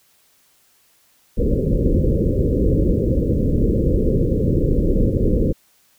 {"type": "low-pass noise", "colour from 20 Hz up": "pink", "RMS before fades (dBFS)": -17, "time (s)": [1.37, 5.53], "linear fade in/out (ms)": 20, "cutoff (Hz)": 540, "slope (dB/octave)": 96, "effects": ["white hiss -58 dBFS RMS until 5.98 s"]}